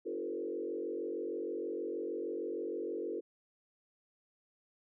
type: tone with frequency modulation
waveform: sine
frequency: 402 Hz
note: G4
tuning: 44 cents sharp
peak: -35 dBFS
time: 0.05-3.21 s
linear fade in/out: 20 ms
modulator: 46.4 Hz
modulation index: 1.9
effects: none